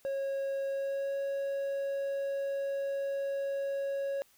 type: tone with pitch glide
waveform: triangle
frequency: 547 to 553 Hz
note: C#5 to C#5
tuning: -23 to -4 cents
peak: -29 dBFS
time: 0.05-4.22 s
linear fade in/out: 0 ms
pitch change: +19 cents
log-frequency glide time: 0.69-1.16 s
effects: white hiss -65 dBFS RMS until 4.37 s